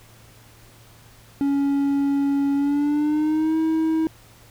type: tone with pitch glide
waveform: triangle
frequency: 280 to 319.8 Hz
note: C#4 to D#4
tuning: +18 to +48 cents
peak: -16 dBFS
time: 1.41-4.07 s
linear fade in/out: 0 ms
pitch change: +230 cents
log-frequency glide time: 2.55-3.57 s
effects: added 113 Hz sine -51 dBFS peak until 4.5 s + pink hiss -51 dBFS RMS until 4.5 s

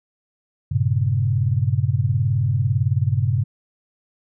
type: chord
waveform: sine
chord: G diminished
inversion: none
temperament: equal with one note detuned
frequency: 98 / 116.54 / 135.97 Hz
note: G2 / Bb2 / Db3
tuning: 0 / 0 / -33 cents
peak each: -21 dBFS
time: 0.71-3.44 s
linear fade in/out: 10 ms
effects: none

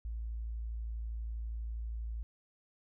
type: tone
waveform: sine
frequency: 56.2 Hz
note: A1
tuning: 37 cents sharp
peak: -36 dBFS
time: 0.05-2.23 s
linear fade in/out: 0 ms
effects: none

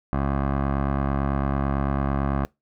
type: tone with low-pass filter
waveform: 15% pulse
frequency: 69 Hz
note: C#2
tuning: 7 cents flat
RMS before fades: -24 dBFS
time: 0.13-2.45 s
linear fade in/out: 0 ms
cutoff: 1200 Hz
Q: 1.7
effects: noise-tail reverb RT60 0.2 s tail -24 dB re dry

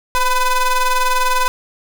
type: ring-modulated tone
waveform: 40% pulse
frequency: 505 Hz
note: B4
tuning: 39 cents sharp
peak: -9 dBFS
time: 0.15-1.48 s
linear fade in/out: 0 ms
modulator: 495 Hz
effects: none

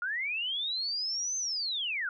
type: linear two-way sweep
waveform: sine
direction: up then down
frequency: 1386 to 6272 to 1386 Hz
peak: -30 dBFS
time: 0.02-2.09 s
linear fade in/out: 2 ms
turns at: 1.37 s
effects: none

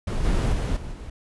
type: noise with level steps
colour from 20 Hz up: brown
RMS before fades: -25 / -21 / -24 / -34 / -36 dBFS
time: 0.07-1.1 s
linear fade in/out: 5 ms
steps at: 0.24 / 0.52 / 0.76 / 0.92 s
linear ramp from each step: 10 ms
effects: resampled to 24000 Hz

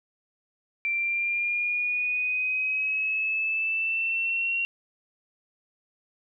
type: exponential sweep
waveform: sine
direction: up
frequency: 2349 to 2750 Hz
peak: -24 dBFS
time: 0.85-4.65 s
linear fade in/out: 0 ms
effects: none

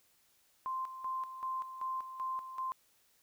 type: tone with tremolo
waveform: sine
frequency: 1044 Hz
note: C6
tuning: 4 cents flat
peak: -34 dBFS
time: 0.66-2.72 s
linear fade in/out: 0 ms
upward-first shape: square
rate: 2.6 Hz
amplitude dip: 65%
effects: white hiss -70 dBFS RMS until 3.22 s

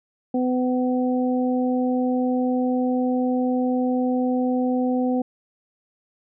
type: harmonic tone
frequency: 252 Hz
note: B3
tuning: 35 cents sharp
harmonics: 1 / 2 / 3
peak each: -20 / -26 / -30 dBFS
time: 0.34-5.22 s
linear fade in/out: 5 ms
effects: none

